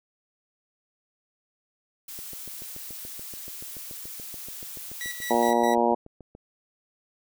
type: noise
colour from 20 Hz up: blue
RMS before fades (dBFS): -39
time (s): 2.08-5.51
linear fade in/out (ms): 5
type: click train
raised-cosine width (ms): 2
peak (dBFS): -31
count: 30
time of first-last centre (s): 2.19-6.351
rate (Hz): 6.97
type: tone with tremolo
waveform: sawtooth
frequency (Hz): 1945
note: B6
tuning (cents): -27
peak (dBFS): -28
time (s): 5.01-5.75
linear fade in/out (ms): 0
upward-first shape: square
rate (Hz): 4.8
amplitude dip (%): 65
type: harmonic tone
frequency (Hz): 118.3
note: A#2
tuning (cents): +26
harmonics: 2 / 3 / 4 / 5 / 6 / 7 / 8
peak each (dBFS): -27 / -27 / -27 / -27 / -27 / -27 / -27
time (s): 5.3-5.95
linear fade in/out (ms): 10
effects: none